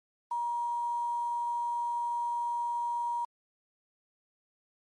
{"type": "tone with quantisation", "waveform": "sine", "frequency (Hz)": 950, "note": "A#5", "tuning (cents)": 33, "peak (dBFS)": -29, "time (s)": [0.31, 3.25], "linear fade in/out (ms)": 5, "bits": 9, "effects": ["MP3 48 kbps"]}